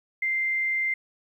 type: tone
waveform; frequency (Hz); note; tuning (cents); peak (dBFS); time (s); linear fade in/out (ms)
sine; 2090; C7; -2; -23; 0.22-0.94; 5
effects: 10-bit